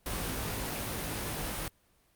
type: noise with comb filter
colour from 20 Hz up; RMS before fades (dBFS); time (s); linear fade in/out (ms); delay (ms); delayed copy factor
pink; -35; 0.06-1.68; 2; 19; +0.75
effects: pink hiss -68 dBFS RMS until 2.15 s + Opus 32 kbps